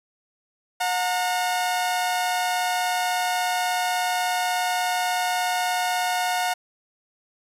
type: tone pair together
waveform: sawtooth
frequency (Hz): 723.9 / 914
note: F#5 / A#5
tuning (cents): -38 / -34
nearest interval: major third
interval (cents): 404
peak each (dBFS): -19 / -25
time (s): 0.8-6.54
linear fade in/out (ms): 10
effects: resampled to 32000 Hz